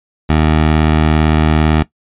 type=tone; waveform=15% pulse; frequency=77.78 Hz; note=D#2; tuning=in tune; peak=-3 dBFS; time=0.29-1.83 s; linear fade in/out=10 ms; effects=noise-tail reverb RT60 0.1 s tail -17 dB re dry + resampled to 8000 Hz